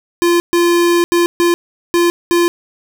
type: tone bursts at uneven times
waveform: square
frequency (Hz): 345.2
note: F4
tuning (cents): -20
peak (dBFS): -10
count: 6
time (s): 0.22-0.4 / 0.53-1.04 / 1.12-1.26 / 1.4-1.54 / 1.94-2.1 / 2.31-2.48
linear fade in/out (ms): 0
effects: none